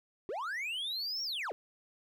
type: linear two-way sweep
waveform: triangle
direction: up then down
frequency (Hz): 342.5 to 5630 to 342.5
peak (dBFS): -33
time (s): 0.29-1.52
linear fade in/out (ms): 0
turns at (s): 1.23
effects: none